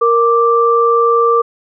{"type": "tone pair together", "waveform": "sine", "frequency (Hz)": [466.2, 1174.8], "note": ["A#4", "D6"], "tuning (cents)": [0, 0], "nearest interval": "octave + major third", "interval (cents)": 1600, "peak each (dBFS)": -11, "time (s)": [0.01, 1.42], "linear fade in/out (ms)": 10, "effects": []}